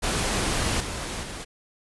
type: noise with level steps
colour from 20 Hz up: pink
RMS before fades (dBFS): -25 / -32 / -36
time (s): 0.02-1.45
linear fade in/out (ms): 20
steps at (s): 0.8 / 1.23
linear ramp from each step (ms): 5
effects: resampled to 24000 Hz